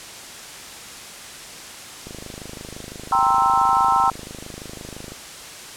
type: click train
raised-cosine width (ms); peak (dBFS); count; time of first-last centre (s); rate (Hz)
2; -22; 80; 2.07-5.12; 25.9
type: chord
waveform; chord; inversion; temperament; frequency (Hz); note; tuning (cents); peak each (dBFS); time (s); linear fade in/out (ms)
sine; C dominant seventh; second; equal; 784 / 932.3 / 1046.5 / 1318.5; G5 / Bb5 / C6 / E6; 0 / 0 / 0 / 0; -20; 3.12-4.1; 2
effects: white hiss -37 dBFS RMS until 5.76 s + low-pass 9000 Hz 12 dB/octave